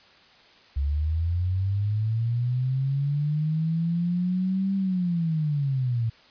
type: linear two-way sweep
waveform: sine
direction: up then down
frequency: 68 to 196 to 111.4 Hz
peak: -22 dBFS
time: 0.76-6.1 s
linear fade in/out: 10 ms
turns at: 4.75 s
effects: white hiss -54 dBFS RMS until 6.3 s + resampled to 11025 Hz